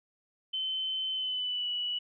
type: tone with pitch glide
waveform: sine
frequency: 3066 to 2946 Hz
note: G7 to F#7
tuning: -39 to -8 cents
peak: -30 dBFS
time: 0.53-1.99 s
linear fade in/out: 10 ms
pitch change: -69 cents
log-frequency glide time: 1.12-1.68 s
effects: none

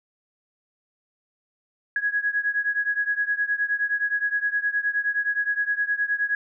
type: beating tone pair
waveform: sine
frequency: 1661.2 / 1670.8 Hz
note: G#6 / G#6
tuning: 0 / +10 cents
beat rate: 9.6 Hz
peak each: -24 / -26 dBFS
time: 1.96-6.35 s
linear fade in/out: 2 ms
effects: none

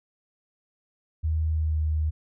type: tone with pitch glide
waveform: sine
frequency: 79 to 77.51 Hz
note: D#2 to D#2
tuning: +27 to -6 cents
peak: -22 dBFS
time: 1.23-2.11 s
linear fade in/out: 20 ms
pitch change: -33 cents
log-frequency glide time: 1.51-1.78 s
effects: none

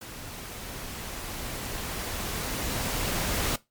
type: noise with level ramp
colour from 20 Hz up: pink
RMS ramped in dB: -41 to -27 dBFS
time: 0.01-3.56 s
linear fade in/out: 5 ms
effects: noise-tail reverb RT60 0.2 s tail -19 dB re dry + MP3 96 kbps

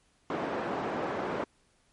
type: band-pass noise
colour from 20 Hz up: pink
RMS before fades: -33 dBFS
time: 0.3-1.44 s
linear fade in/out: 2 ms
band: 280 to 1200 Hz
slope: 12 dB/octave
effects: pink hiss -68 dBFS RMS until 1.92 s + MP3 48 kbps

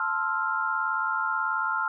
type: chord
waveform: sine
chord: F major seventh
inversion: first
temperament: equal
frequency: 880 / 1046.5 / 1318.5 / 1396.9 Hz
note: A5 / C6 / E6 / F6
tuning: 0 / 0 / 0 / 0 cents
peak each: -32 / -32 / -32 / -27 dBFS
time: 0-1.88 s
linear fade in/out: 2 ms
effects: none

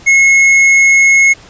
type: tone with tanh clipping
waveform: triangle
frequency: 2173 Hz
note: C#7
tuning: 35 cents flat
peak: -6 dBFS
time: 0.06-1.34 s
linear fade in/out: 20 ms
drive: 13 dB
effects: pink hiss -38 dBFS RMS until 1.49 s + resampled to 16000 Hz

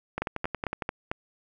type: two click trains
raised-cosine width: 0.5 ms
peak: -15 / -13 dBFS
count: 8 / 5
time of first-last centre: 0.18-0.822 / 0.22-1.115 s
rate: 10.9 / 4.47 Hz
effects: none

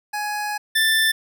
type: tone pair in turn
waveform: 25% pulse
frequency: 836 / 1771.4 Hz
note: G#5 / A6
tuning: +11 / +11 cents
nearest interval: octave + minor second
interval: 1300 cents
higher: second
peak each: -20 / -12 dBFS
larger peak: second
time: 0.13-0.58 / 0.75-1.12 s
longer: first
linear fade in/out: 10 ms
effects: none

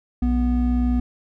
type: tone pair together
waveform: triangle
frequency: 60.4 / 245.4 Hz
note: B1 / B3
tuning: -38 / -11 cents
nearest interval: 2 octaves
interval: 2427 cents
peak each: -18 dBFS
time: 0.22-1 s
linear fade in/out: 5 ms
effects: none

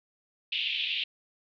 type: band-pass noise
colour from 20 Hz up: pink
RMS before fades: -31 dBFS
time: 0.52-1.04 s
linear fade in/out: 5 ms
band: 2600 to 3500 Hz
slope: 48 dB/octave
effects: none

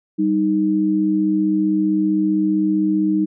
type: tone pair together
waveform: sine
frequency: 196.14 / 311.6 Hz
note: G3 / D#4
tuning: +1 / +3 cents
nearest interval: minor sixth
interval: 802 cents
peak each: -20 / -16 dBFS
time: 0.18-3.26 s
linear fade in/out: 20 ms
effects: none

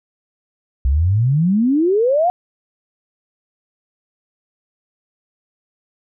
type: exponential sweep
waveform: sine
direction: up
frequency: 62 to 740 Hz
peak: -12 dBFS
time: 0.85-2.3 s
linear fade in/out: 0 ms
effects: none

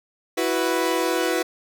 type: chord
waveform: sawtooth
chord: E suspended second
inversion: none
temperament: equal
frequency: 329.6 / 370 / 493.9 Hz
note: E4 / F#4 / B4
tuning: 0 / 0 / 0 cents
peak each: -21 dBFS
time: 0.37-1.43 s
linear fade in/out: 10 ms
effects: none

